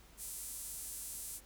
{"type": "tone with high-pass filter", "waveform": "sawtooth", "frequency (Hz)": 339.2, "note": "E4", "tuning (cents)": 50, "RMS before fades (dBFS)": -45, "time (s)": [0.17, 1.41], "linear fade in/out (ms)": 50, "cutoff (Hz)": 9100, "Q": 1.7, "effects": ["added 50 Hz sine -60 dBFS peak until 1.45 s", "pink hiss -62 dBFS RMS until 1.45 s"]}